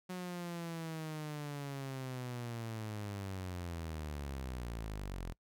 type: linear sweep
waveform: sawtooth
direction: down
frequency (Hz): 183.5 to 41.24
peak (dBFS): -36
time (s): 0.09-5.33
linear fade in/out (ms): 10
effects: noise-tail reverb RT60 0.1 s tail -23 dB re dry